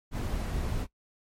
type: noise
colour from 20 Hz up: brown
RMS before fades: -31 dBFS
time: 0.11-0.87 s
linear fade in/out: 50 ms
effects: noise-tail reverb RT60 0.1 s tail -20 dB re dry + MP3 64 kbps